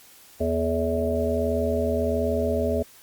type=harmonic tone with a mistuned harmonic; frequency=81.4 Hz; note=E2; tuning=21 cents flat; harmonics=1 / 3 / 5 / 7 / 8; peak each=-28 / -28 / -27 / -28 / -28 dBFS; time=0.4-2.83 s; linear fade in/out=10 ms; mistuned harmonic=5; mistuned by=+66 cents; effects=white hiss -51 dBFS RMS until 3.02 s + Opus 48 kbps